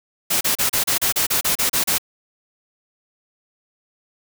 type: noise bursts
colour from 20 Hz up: white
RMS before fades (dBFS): -19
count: 12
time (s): 0.3-1.983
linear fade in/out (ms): 10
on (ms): 110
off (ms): 33
effects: none